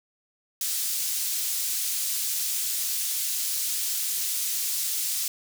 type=high-pass noise; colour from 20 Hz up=pink; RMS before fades=-28 dBFS; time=0.61-5.28 s; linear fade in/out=2 ms; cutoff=5800 Hz; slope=12 dB/octave; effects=none